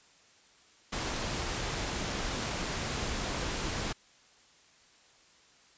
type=noise; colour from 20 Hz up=pink; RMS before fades=-34 dBFS; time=0.92-3.93 s; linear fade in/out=10 ms; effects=white hiss -61 dBFS RMS until 5.77 s + resampled to 16000 Hz